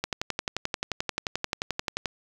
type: click train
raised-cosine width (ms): 0.2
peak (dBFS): -10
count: 24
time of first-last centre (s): 0.04-2.058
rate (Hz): 11.4
effects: 8-bit